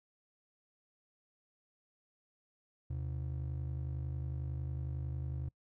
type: ring-modulated tone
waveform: triangle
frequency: 103.83 Hz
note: G#2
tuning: in tune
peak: -31 dBFS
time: 2.9-5.49 s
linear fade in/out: 5 ms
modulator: 25.5 Hz
effects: noise-tail reverb RT60 0.1 s tail -24 dB re dry